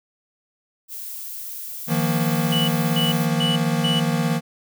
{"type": "noise", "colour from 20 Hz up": "violet", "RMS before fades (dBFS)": -33, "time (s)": [0.88, 3.28], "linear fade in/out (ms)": 50}
{"type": "chord", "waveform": "square", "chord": "Eb suspended second", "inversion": "none", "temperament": "equal with one note detuned", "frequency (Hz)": [157.46, 174.61, 233.1], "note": ["Eb3", "F3", "Bb3"], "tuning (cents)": [21, 0, 0], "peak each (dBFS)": [-23, -25, -25], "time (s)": [1.87, 4.41], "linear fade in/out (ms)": 50}
{"type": "tone bursts", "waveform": "triangle", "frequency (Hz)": 2960, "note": "F#7", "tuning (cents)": 0, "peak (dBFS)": -20, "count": 4, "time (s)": [2.52, 4], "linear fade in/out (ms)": 5, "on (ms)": 160, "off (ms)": 280}
{"effects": []}